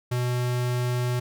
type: tone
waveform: square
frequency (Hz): 123.47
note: B2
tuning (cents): 0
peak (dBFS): -24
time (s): 0.11-1.2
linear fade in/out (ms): 10
effects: none